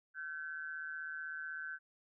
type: tone with amplitude modulation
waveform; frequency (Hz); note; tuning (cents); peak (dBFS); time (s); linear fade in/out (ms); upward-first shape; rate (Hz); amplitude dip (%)
sine; 1533; G6; -39; -37; 0.14-1.79; 50; sine; 156; 75
effects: none